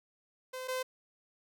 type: tone pair in turn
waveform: sawtooth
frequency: 514 / 514 Hz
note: C5 / C5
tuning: -31 / -31 cents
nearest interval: unison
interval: 0 cents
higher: neither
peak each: -35 / -29 dBFS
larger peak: second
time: 0.53-0.68 / 0.68-0.83 s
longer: neither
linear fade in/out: 10 ms
effects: none